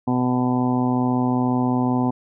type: harmonic tone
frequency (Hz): 125.4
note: B2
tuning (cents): +27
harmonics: 1 / 2 / 3 / 4 / 5 / 6 / 7 / 8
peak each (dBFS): -25 / -19 / -31 / -34 / -35 / -29 / -30 / -32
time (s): 0.07-2.11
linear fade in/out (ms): 10
effects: none